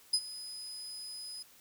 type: tone with ADSR envelope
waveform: 35% pulse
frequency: 5010 Hz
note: D#8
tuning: 11 cents sharp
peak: -21 dBFS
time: 0.13-1.43 s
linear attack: 8 ms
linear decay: 58 ms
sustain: -18 dB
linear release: 9 ms
effects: white hiss -60 dBFS RMS until 1.6 s

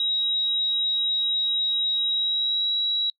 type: tone with pitch glide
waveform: sine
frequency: 3824 to 3882 Hz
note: A#7 to B7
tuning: +43 to -31 cents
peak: -21 dBFS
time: 0-3.1 s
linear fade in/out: 2 ms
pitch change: +26 cents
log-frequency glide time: 2.05-2.74 s
effects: noise-tail reverb RT60 0.1 s tail -25 dB re dry

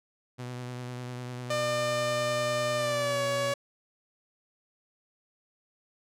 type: tone with vibrato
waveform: sawtooth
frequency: 124.1 Hz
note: B2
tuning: 9 cents sharp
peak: -32 dBFS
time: 0.38-3.54 s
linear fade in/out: 20 ms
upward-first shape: triangle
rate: 10 Hz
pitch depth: 28 cents each way
type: tone with pitch glide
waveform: sawtooth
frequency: 600 to 563.1 Hz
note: D5 to C#5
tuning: +37 to +27 cents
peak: -23 dBFS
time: 1.5-3.54 s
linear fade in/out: 5 ms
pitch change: -110 cents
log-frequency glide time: 2.77-3.21 s
effects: low-pass 10000 Hz 12 dB/octave

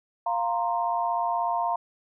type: chord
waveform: sine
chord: F suspended fourth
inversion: none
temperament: just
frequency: 698.5 / 931.3 / 1047.7 Hz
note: F5 / Bb5 / C6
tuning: 0 / -2 / +2 cents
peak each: -27 / -27 / -31 dBFS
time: 0.26-1.76 s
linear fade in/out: 5 ms
effects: none

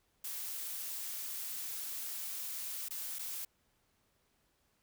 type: noise with dropouts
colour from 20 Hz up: blue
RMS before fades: -41 dBFS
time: 0.24-3.45 s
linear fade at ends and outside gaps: 5 ms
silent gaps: 2.886-2.906 / 3.187-3.191 s
effects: pink hiss -75 dBFS RMS until 4.82 s

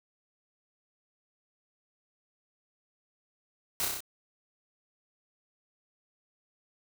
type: noise with echo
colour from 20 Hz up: white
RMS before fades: -31 dBFS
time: 3.8-3.85 s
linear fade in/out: 0 ms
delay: 31 ms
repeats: 5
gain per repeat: -2 dB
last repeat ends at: 4.005 s
effects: none

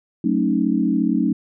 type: chord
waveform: sine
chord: D# half-diminished seventh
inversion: first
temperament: equal with one note detuned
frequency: 185 / 220 / 273.8 / 311.1 Hz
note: F#3 / A3 / C#4 / D#4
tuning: 0 / 0 / -21 / 0 cents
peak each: -23 / -21 / -21 / -22 dBFS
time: 0.24-1.33 s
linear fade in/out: 5 ms
effects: none

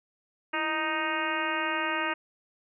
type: harmonic tone with a mistuned harmonic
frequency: 311.4 Hz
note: D#4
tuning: 2 cents sharp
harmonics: 1 / 2 / 3 / 4 / 5 / 6 / 7 / 8 / 9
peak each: -36 / -37 / -34 / -34 / -34 / -35 / -38 / -37 / -38 dBFS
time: 0.53-2.14 s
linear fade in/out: 10 ms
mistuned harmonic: 1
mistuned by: +94 cents
effects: none

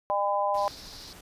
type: harmonic tone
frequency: 201.6 Hz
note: G3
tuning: 49 cents sharp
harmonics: 3 / 4 / 5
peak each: -28 / -28 / -28 dBFS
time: 0.1-0.68 s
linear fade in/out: 0 ms
type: noise with tremolo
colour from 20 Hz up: pink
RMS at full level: -47 dBFS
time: 0.54-1.21 s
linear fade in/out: 5 ms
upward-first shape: sine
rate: 13 Hz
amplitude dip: 25%
type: band-pass noise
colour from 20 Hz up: pink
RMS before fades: -47 dBFS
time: 0.57-1.13 s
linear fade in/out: 2 ms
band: 4000 to 5400 Hz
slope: 48 dB/octave
effects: resampled to 32000 Hz

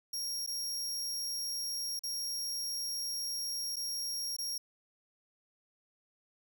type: tone with dropouts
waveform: sawtooth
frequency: 5588 Hz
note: F8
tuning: in tune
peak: -32 dBFS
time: 0.13-4.58 s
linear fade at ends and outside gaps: 5 ms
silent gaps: 0.464-0.474 / 1.993-2.035 / 3.759-3.766 / 4.366-4.385 s
effects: 11-bit

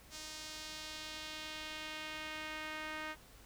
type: tone with band-pass filter sweep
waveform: sawtooth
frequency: 310 Hz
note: D#4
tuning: 6 cents flat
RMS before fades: -45 dBFS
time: 0.1-3.16 s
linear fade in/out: 50 ms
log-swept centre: 5800 to 1800 Hz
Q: 1.3
effects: added 52 Hz sine -63 dBFS peak until 3.45 s + pink hiss -60 dBFS RMS until 3.45 s

